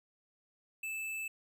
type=tone with tanh clipping; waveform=sine; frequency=2630 Hz; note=E7; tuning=5 cents flat; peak=-38 dBFS; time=0.83-1.28 s; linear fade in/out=5 ms; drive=16 dB; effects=none